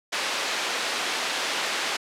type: band-pass noise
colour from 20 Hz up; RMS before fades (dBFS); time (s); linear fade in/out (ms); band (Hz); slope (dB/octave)
white; -28; 0.12-1.97; 10; 370 to 3900; 12
effects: low-pass 12000 Hz 12 dB/octave